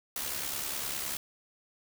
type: noise with amplitude modulation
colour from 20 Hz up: white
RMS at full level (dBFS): -33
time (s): 0.16-1.17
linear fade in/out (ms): 2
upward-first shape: sine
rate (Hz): 69.9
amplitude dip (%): 50
effects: none